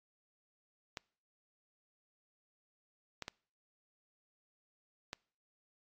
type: clicks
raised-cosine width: 0.2 ms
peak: -23 dBFS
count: 4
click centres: 0.972 / 3.223 / 3.281 / 5.131 s
effects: noise-tail reverb RT60 0.5 s tail -26 dB re dry + AAC 48 kbps